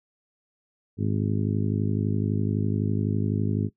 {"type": "harmonic tone", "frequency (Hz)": 51.91, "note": "G#1", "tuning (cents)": 0, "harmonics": [2, 3, 4, 5, 6, 7, 8], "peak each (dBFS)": [-26, -30, -29, -31, -37, -36, -38], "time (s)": [0.97, 3.7], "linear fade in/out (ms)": 50, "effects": ["noise-tail reverb RT60 0.1 s tail -18 dB re dry"]}